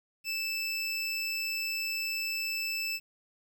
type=tone; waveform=25% pulse; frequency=2637 Hz; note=E7; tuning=in tune; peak=-27 dBFS; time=0.24-3 s; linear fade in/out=50 ms; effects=10-bit